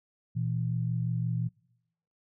sine tone pair together, 119.37 / 165.1 Hz, A#2 / E3, +42 / +3 cents, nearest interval tritone, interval 561 cents, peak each -29 / -32 dBFS, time 0.35-1.49 s, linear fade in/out 20 ms, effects noise-tail reverb RT60 0.8 s tail -24 dB re dry

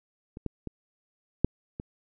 clicks, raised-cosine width 3 ms, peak -27 / -18 / -22 / -7 / -22 dBFS, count 5, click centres 0.371 / 0.463 / 0.673 / 1.446 / 1.799 s, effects none

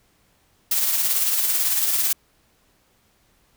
blue noise with tremolo, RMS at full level -19 dBFS, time 0.71-2.13 s, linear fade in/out 5 ms, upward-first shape triangle, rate 18 Hz, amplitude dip 45%, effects pink hiss -62 dBFS RMS until 3.56 s

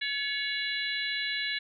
harmonic tone with a mistuned harmonic, 569 Hz, C#5, 45 cents sharp, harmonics 3 / 4 / 5 / 6 / 7, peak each -34 / -35 / -38 / -38 / -35 dBFS, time 0.01-1.59 s, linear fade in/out 10 ms, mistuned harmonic 4, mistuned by -49 cents, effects none

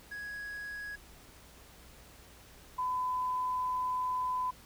triangle / sine tone pair in turn, 1665 / 1007.4 Hz, G#6 / B5, +4 / +34 cents, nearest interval major sixth, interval 870 cents, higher first, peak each -37 / -30 dBFS, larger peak second, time 0.11-0.96 / 2.78-4.51 s, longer second, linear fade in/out 10 ms, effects added 60 Hz sine -60 dBFS peak until 4.65 s + pink hiss -56 dBFS RMS until 4.65 s

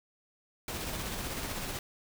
pink noise with tremolo, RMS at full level -36 dBFS, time 0.68-1.79 s, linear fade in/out 2 ms, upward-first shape square, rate 16 Hz, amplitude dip 25%, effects none

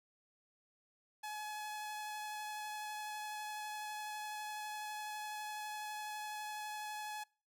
sawtooth tone with vibrato, 848 Hz, G#5, 36 cents sharp, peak -38 dBFS, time 1.23-7.24 s, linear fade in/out 10 ms, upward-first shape triangle, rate 12 Hz, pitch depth 12 cents each way, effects noise-tail reverb RT60 0.4 s tail -25 dB re dry

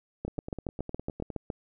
two click trains, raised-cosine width 2 ms, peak -19 / -23 dBFS, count 10 / 11, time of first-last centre 0.25-1.502 / 0.28-1.302 s, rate 7.19 / 9.78 Hz, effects none

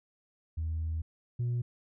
sine tone pair in turn, 80.3 / 120.84 Hz, E2 / B2, -45 / -37 cents, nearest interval perfect fifth, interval 708 cents, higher second, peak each -29 / -26 dBFS, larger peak second, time 0.57-1.02 / 1.39-1.62 s, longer first, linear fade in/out 10 ms, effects tanh soft clip ceiling -27 dBFS

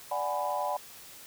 sine chord, G# half-diminished seventh, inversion second, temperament equal with one note detuned, 587.3 / 740 / 830.6 / 995.2 Hz, D5 / F#5 / G#5 / B5, 0 / 0 / 0 / +13 cents, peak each -34 dBFS, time 0.11-0.77 s, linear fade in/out 5 ms, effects white hiss -49 dBFS RMS until 1.26 s

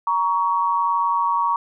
sine tone pair together, 940.5 / 1122 Hz, A#5 / C#6, +15 / +21 cents, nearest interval minor third, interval 306 cents, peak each -20 / -20 dBFS, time 0.07-1.56 s, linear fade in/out 2 ms, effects none

